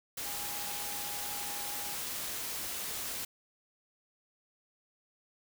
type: tone in noise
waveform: sine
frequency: 820 Hz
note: G#5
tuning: 22 cents flat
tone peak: -46 dBFS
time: 0.25-1.95 s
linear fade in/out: 5 ms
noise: white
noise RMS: -38 dBFS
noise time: 0.17-3.25 s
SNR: -11 dB
effects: none